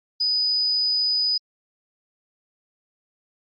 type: tone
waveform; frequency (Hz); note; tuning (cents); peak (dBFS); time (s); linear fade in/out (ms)
sine; 4978; D#8; 0; -19; 0.2-1.38; 10
effects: Opus 48 kbps